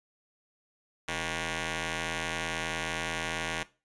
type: ring-modulated tone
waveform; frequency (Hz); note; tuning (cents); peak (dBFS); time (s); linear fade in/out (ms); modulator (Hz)
5% pulse; 164.81; E3; 0; -17; 1.08-3.63; 2; 1280
effects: noise-tail reverb RT60 0.3 s tail -18 dB re dry + resampled to 22050 Hz